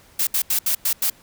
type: noise bursts at uneven times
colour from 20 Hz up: blue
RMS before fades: -20 dBFS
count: 6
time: 0.19-0.27 / 0.34-0.42 / 0.5-0.59 / 0.66-0.75 / 0.85-0.93 / 1.02-1.1 s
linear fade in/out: 5 ms
effects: pink hiss -52 dBFS RMS until 1.22 s